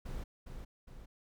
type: noise with echo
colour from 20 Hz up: brown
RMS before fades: -40 dBFS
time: 0.05-0.24 s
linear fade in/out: 10 ms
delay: 410 ms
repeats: 2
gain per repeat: -5 dB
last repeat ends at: 1.06 s
effects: none